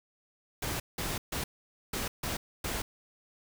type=noise bursts at uneven times; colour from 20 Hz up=pink; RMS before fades=-34 dBFS; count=6; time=0.62-0.8 / 0.98-1.18 / 1.32-1.44 / 1.93-2.08 / 2.23-2.37 / 2.64-2.82 s; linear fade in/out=5 ms; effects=none